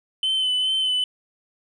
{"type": "tone with vibrato", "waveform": "sine", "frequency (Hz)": 3043, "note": "F#7", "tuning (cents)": 48, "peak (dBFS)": -17, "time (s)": [0.23, 1.04], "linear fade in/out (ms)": 2, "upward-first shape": "sine", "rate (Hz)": 2.4, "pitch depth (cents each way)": 26, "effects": ["tanh soft clip ceiling -18 dBFS"]}